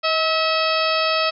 harmonic tone with a mistuned harmonic, 646 Hz, E5, 35 cents flat, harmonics 1 / 2 / 3 / 4 / 5 / 6 / 7 / 8, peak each -22 / -22 / -30 / -25 / -28 / -30 / -28 / -29 dBFS, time 0.03-1.31 s, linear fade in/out 20 ms, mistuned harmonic 1, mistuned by -28 cents, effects none

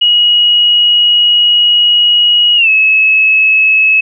sine tone with pitch glide, 2900 to 2584 Hz, F#7 to E7, -35 to -35 cents, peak -5 dBFS, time 0.01-4.01 s, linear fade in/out 10 ms, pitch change -200 cents, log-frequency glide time 2.56-2.69 s, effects none

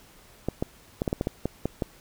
clicks, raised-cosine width 2 ms, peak -12 dBFS, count 10, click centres 0.486 / 0.625 / 1.019 / 1.078 / 1.129 / 1.211 / 1.271 / 1.456 / 1.656 / 1.822 s, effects pink hiss -54 dBFS RMS until 2 s

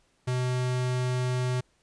square tone, 126.1 Hz, B2, 36 cents sharp, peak -26 dBFS, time 0.27-1.61 s, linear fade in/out 10 ms, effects pink hiss -68 dBFS RMS until 1.82 s + resampled to 22050 Hz

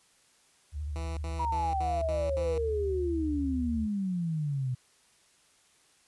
sine tone with vibrato, 74.3 Hz, D2, 21 cents sharp, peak -32 dBFS, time 0.72-3.88 s, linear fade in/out 50 ms, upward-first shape square, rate 13 Hz, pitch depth 68 cents each way
10% pulse tone bursts, 164.81 Hz, E3, in tune, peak -31 dBFS, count 6, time 0.96-2.58 s, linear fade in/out 0 ms, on 210 ms, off 72 ms
sine exponential sweep, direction down, 978 to 123.47 Hz, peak -28 dBFS, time 1.39-4.75 s, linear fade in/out 10 ms
effects white hiss -64 dBFS RMS until 6.07 s + resampled to 24000 Hz

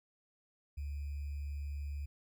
sine tone with sample-and-hold, 71.8 Hz, D2, 39 cents flat, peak -37 dBFS, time 0.77-2.06 s, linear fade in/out 10 ms, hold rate 2450 Hz, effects none

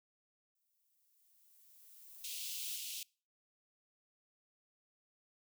violet noise with exponential growth, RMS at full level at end -44 dBFS, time 0.55-2.76 s, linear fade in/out 2 ms, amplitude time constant 480 ms
pink high-pass noise, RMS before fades -44 dBFS, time 2.24-3.03 s, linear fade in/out 2 ms, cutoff 2700 Hz, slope 48 dB/octave
effects noise-tail reverb RT60 0.4 s tail -25 dB re dry

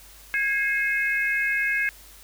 sine tone cluster, 1647 / 2150 / 2558 Hz, G#6 / C7 / D#7, -15 / +47 / +47 cents, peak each -24 / -25 / -31 dBFS, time 0.34-1.89 s, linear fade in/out 0 ms, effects added 50 Hz sine -51 dBFS peak until 2.23 s + white hiss -49 dBFS RMS until 2.23 s

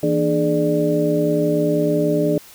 sine tone cluster, 163.4 / 233.5 / 299.7 / 420.3 / 592 Hz, E3 / A#3 / D4 / G#4 / D5, -15 / +3 / +35 / +21 / +14 cents, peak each -22 / -29 / -20 / -21 / -21 dBFS, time 0.03-2.38 s, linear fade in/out 2 ms, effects white hiss -44 dBFS RMS until 2.54 s

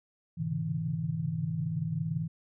sine tone cluster, 104.1 / 123.5 / 135.7 / 141.3 / 161.9 Hz, G#2 / B2 / C#3 / C#3 / E3, +5 / 0 / -36 / +34 / -31 cents, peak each -39 / -40 / -40 / -38 / -31 dBFS, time 0.37-2.28 s, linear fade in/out 20 ms, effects none

